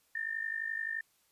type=tone with amplitude modulation; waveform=sine; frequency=1800 Hz; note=A6; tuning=39 cents sharp; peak=-30 dBFS; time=0.15-1.01 s; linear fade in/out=5 ms; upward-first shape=sine; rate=51.6 Hz; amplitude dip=80%; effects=white hiss -71 dBFS RMS until 1.31 s + resampled to 32000 Hz